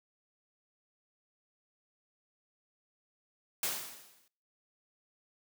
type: noise with exponential decay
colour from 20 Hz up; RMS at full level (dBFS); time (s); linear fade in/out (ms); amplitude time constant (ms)
white; -31; 3.63-4.28; 2; 140
effects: noise-tail reverb RT60 0.6 s tail -25 dB re dry + high-pass 150 Hz 12 dB/octave